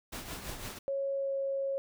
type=noise with tremolo; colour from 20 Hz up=pink; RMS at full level=-39 dBFS; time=0.12-0.79 s; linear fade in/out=10 ms; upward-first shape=triangle; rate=6 Hz; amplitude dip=60%
type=tone with pitch glide; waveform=sine; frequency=550 to 546.5 Hz; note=C#5 to C#5; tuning=-14 to -25 cents; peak=-30 dBFS; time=0.88-1.78 s; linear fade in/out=0 ms; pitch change=-11 cents; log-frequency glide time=1.15-1.33 s
effects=none